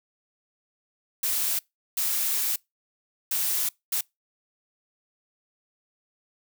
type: noise bursts at uneven times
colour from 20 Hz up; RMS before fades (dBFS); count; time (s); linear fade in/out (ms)
blue; -26; 4; 1.23-1.59 / 1.97-2.56 / 3.31-3.69 / 3.92-4.01; 5
effects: noise-tail reverb RT60 0.2 s tail -25 dB re dry